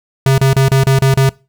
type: tone bursts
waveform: square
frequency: 134.5 Hz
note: C3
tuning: 48 cents sharp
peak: -8 dBFS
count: 7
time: 0.26-1.292 s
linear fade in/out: 2 ms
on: 120 ms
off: 32 ms
effects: noise-tail reverb RT60 0.3 s tail -23 dB re dry